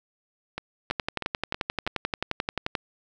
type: two click trains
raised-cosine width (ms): 0.3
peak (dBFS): -15 / -10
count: 5 / 22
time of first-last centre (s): 0.58-1.866 / 0.91-2.752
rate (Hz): 3.11 / 11.4
effects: none